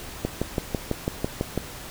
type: click train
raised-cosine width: 2 ms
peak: -10 dBFS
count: 9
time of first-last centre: 0.25-1.577 s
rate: 6.03 Hz
effects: pink hiss -39 dBFS RMS until 1.9 s